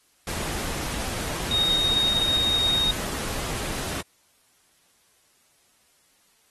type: tone in noise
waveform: sine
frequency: 3729 Hz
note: A#7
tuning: in tune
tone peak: -20 dBFS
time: 1.51-2.91 s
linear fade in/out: 2 ms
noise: pink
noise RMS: -31 dBFS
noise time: 0.27-4.01 s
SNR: +8 dB
effects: white hiss -63 dBFS RMS until 6.5 s + AAC 32 kbps